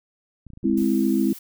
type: clicks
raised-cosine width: 5 ms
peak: -30 dBFS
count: 10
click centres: 0.467 / 0.503 / 0.535 / 0.574 / 0.632 / 0.667 / 0.7 / 0.734 / 0.78 / 0.821 s
type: chord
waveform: sine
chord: Ab augmented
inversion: none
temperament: equal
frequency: 207.7 / 261.6 / 329.6 Hz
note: Ab3 / C4 / E4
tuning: 0 / 0 / 0 cents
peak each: -22 dBFS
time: 0.64-1.33 s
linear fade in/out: 5 ms
type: noise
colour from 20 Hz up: blue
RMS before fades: -41 dBFS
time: 0.77-1.39 s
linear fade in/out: 5 ms
effects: none